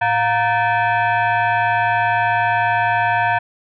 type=tone with frequency modulation; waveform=sine; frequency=110 Hz; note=A2; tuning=in tune; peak=-14 dBFS; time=0.01-3.39 s; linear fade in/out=10 ms; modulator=819 Hz; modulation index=2.1; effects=none